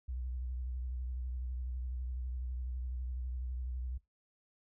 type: tone with vibrato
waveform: sine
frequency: 62.5 Hz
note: B1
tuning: 21 cents sharp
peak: -36 dBFS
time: 0.08-3.98 s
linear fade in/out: 10 ms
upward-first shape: triangle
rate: 12 Hz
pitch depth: 76 cents each way
effects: noise-tail reverb RT60 0.2 s tail -21 dB re dry